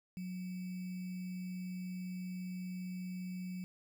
sine tone with sample-and-hold, 182.6 Hz, F#3, 23 cents flat, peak -39 dBFS, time 0.17-3.64 s, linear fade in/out 0 ms, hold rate 2450 Hz, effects none

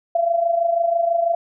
sine tone with amplitude modulation, 679 Hz, F5, 49 cents flat, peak -13 dBFS, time 0.15-1.35 s, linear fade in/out 5 ms, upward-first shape sine, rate 26.1 Hz, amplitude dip 65%, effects none

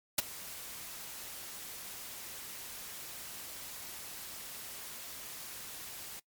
white noise with ADSR envelope, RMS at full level -24 dBFS, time 0.18-6.2 s, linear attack 6 ms, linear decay 19 ms, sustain -21 dB, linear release 12 ms, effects noise-tail reverb RT60 0.1 s tail -22 dB re dry + MP3 96 kbps

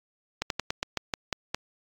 slowing click train, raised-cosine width 0.2 ms, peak -10 dBFS, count 9, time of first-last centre 0.42-1.546 s, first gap 82 ms, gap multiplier 1.15, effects AAC 64 kbps

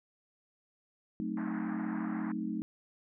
sine chord, F# diminished seventh, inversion none, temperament equal with one note detuned, 185 / 219.4 / 261.6 / 311.1 Hz, F#3 / A3 / C4 / Eb4, 0 / -5 / 0 / 0 cents, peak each -40 / -36 / -41 / -38 dBFS, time 1.2-2.62 s, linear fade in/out 0 ms
pink band-pass noise, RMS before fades -46 dBFS, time 1.37-2.32 s, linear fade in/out 2 ms, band 680 to 1900 Hz, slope 48 dB/octave
effects none

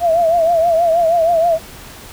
sine tone with vibrato, 670 Hz, E5, 28 cents sharp, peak -10 dBFS, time 0-1.59 s, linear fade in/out 50 ms, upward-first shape triangle, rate 6.3 Hz, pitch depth 94 cents each way, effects pink hiss -36 dBFS RMS until 2.12 s

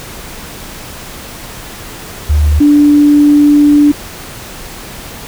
sine tone pair in turn, 74.7 / 292.7 Hz, D2 / D4, +30 / -6 cents, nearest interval 2 octaves, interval 2364 cents, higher second, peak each -6 / -3 dBFS, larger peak second, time 2.29-2.6 / 2.6-3.92 s, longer second, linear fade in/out 10 ms, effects pink hiss -28 dBFS RMS until 5.27 s

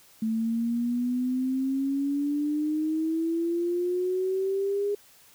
sine exponential sweep, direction up, 220 to 410.8 Hz, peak -24 dBFS, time 0.22-4.95 s, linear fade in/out 5 ms, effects white hiss -56 dBFS RMS until 5.34 s

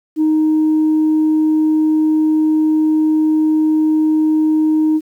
sine tone, 311.1 Hz, D#4, in tune, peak -9 dBFS, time 0.16-5.01 s, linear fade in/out 50 ms, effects tanh soft clip ceiling -8 dBFS + 8-bit

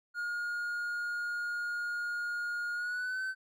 triangle tone with pitch glide, 1428 to 1530.5 Hz, F6 to G6, +38 to -42 cents, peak -31 dBFS, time 0.14-3.35 s, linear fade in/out 50 ms, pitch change +120 cents, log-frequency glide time 2.74-3.22 s, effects none

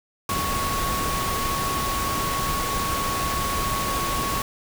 sine tone in noise, 1108.7 Hz, C#6, in tune, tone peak -26 dBFS, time 0.29-4.42 s, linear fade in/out 2 ms, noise pink, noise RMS -27 dBFS, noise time 0.29-4.42 s, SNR -2 dB, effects none

